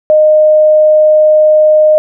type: tone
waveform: sine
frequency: 615 Hz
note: D#5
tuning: 20 cents flat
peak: -3 dBFS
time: 0.1-1.98 s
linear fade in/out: 0 ms
effects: none